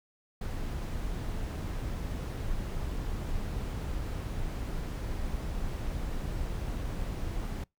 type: noise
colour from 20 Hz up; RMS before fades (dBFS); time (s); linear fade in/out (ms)
brown; -34; 0.41-7.64; 5
effects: noise-tail reverb RT60 0.2 s tail -26 dB re dry